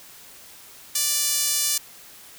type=tone with high-pass filter; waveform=sawtooth; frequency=587.3 Hz; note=D5; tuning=in tune; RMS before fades=-23 dBFS; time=0.95-1.78 s; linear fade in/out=5 ms; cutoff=5900 Hz; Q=0.91; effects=white hiss -46 dBFS RMS until 2.38 s